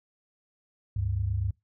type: tone pair together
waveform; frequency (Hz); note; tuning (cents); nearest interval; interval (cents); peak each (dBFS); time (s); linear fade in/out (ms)
sine; 71.6 / 99.67; D2 / G2; -43 / +29; tritone; 572; -31 / -27; 0.96-1.51; 5
effects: noise-tail reverb RT60 0.2 s tail -24 dB re dry

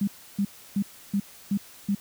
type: tone bursts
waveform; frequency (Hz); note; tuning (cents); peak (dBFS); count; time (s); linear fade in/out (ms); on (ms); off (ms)
sine; 200.2; G3; +37; -21; 6; 0.01-1.95; 5; 65; 310
effects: white hiss -49 dBFS RMS until 2 s

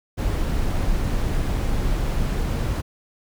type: noise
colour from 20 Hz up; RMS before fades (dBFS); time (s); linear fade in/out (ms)
brown; -22; 0.17-2.82; 20
effects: none

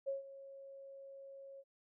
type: tone with ADSR envelope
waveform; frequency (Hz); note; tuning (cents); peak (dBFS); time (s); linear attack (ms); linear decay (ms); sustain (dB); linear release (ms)
sine; 547; C#5; -23; -34; 0.06-1.64; 24; 140; -16; 46
effects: none

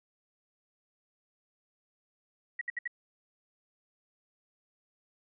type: tone bursts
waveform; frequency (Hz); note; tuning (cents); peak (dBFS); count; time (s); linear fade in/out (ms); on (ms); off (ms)
sine; 1918; A#6; +49; -31; 4; 2.59-2.877; 5; 23; 65
effects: none

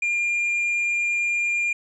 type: tone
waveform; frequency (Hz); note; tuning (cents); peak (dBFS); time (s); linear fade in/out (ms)
triangle; 2403; D7; +39; -19; 0.02-1.73; 5
effects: resampled to 22050 Hz

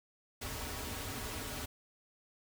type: noise with comb filter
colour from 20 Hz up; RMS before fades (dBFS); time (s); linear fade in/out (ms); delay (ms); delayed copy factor
pink; -41; 0.41-1.66; 10; 5.8; -0.65
effects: none

